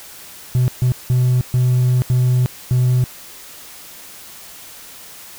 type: tone bursts at uneven times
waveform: triangle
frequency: 125.7 Hz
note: B2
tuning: 31 cents sharp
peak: -9 dBFS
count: 6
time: 0.55-0.68 / 0.82-0.92 / 1.1-1.41 / 1.54-2.02 / 2.1-2.46 / 2.71-3.04 s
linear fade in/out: 0 ms
effects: tanh soft clip ceiling -6 dBFS + white hiss -38 dBFS RMS until 5.38 s